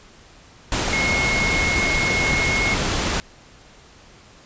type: tone in noise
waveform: sine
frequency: 2169 Hz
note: C#7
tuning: 38 cents flat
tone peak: -20 dBFS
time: 0.93-2.74 s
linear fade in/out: 0 ms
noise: pink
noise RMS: -22 dBFS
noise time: 0.72-3.2 s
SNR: -1 dB
effects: pink hiss -48 dBFS RMS until 4.45 s + resampled to 16000 Hz